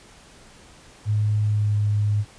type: tone with pitch glide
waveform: sine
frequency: 105.6 to 104.15 Hz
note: G#2 to G#2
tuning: +29 to +5 cents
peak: -18 dBFS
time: 1.05-2.25 s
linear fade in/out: 50 ms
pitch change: -24 cents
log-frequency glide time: 1.43-1.76 s
effects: pink hiss -49 dBFS RMS until 2.38 s + resampled to 22050 Hz